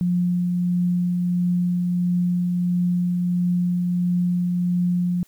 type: tone with tremolo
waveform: sine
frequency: 177.3 Hz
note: F3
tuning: 26 cents sharp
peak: -17 dBFS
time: 0.01-5.23 s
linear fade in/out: 0 ms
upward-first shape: triangle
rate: 1.5 Hz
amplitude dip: 25%
effects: white hiss -58 dBFS RMS until 5.27 s